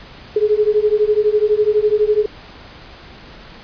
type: beating tone pair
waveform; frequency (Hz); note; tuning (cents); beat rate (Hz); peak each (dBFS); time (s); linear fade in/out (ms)
sine; 416.8 / 428.8; G#4 / A4; +6 / -45; 12; -15; 0.36-2.26; 5
effects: pink hiss -39 dBFS RMS until 3.63 s + resampled to 11025 Hz